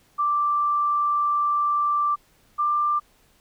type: tone pair in turn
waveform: sine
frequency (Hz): 1174.7 / 1186.3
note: D6 / D6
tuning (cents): 0 / +17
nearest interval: unison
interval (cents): 17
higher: second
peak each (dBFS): -19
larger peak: neither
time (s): 0.18-2.16 / 2.58-3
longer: first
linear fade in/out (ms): 20
effects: pink hiss -60 dBFS RMS until 3.4 s